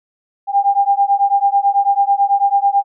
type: beating tone pair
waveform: sine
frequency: 795 / 804.1 Hz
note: G5 / G5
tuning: +24 / +44 cents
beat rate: 9.1 Hz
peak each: -14 dBFS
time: 0.47-2.84 s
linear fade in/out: 50 ms
effects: none